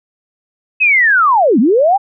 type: linear two-way sweep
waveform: sine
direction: down then up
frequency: 2600 to 196 to 827 Hz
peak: -7 dBFS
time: 0.8-1.98 s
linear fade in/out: 20 ms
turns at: 1.59 s
effects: none